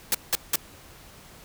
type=noise bursts; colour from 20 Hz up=white; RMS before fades=-22 dBFS; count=3; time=0.12-0.558 s; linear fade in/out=2 ms; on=26 ms; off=180 ms; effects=pink hiss -49 dBFS RMS until 1.44 s